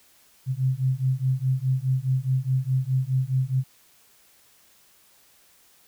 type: beating tone pair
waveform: sine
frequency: 128.4 / 133.2 Hz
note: C3 / C3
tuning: -32 / +31 cents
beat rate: 4.8 Hz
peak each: -24 dBFS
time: 0.46-3.64 s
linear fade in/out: 50 ms
effects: white hiss -58 dBFS RMS until 5.87 s